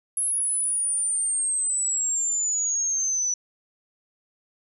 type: exponential sweep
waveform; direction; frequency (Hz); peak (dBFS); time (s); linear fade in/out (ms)
sine; down; 10790 to 5920; -22; 0.17-3.34; 2
effects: none